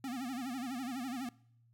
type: tone with vibrato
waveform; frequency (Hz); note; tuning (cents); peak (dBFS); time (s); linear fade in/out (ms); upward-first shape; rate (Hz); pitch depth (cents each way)
square; 254.1; B3; +49; -38; 0.04-1.29; 2; sine; 12; 140
effects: noise-tail reverb RT60 0.7 s tail -23 dB re dry + added 117 Hz sine -64 dBFS peak until 1.73 s